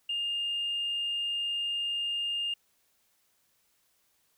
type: tone with tanh clipping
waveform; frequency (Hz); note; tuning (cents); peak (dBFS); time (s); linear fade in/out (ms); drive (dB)
triangle; 2819; F7; +16; -29; 0.09-2.54; 5; 4
effects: white hiss -71 dBFS RMS until 4.37 s